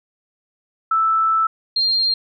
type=tone pair in turn; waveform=sine; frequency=1318.5 / 4197 Hz; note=E6 / C8; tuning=0 / +5 cents; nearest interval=octave + minor sixth; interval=2005 cents; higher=second; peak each=-14 / -15 dBFS; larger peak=first; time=0.91-1.47 / 1.76-2.14 s; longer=first; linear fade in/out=5 ms; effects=none